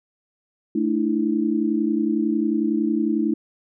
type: chord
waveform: sine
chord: A suspended fourth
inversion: none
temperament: equal with one note detuned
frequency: 220 / 298.6 / 329.6 Hz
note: A3 / D4 / E4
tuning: 0 / +29 / 0 cents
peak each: -23 dBFS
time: 0.75-3.34 s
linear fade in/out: 5 ms
effects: none